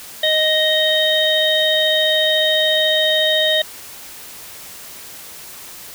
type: harmonic tone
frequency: 622 Hz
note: D#5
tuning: 1 cent flat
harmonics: 1 / 3 / 5 / 6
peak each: -18 / -21 / -21 / -17 dBFS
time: 0.23-3.62 s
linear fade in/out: 5 ms
effects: white hiss -36 dBFS RMS until 5.94 s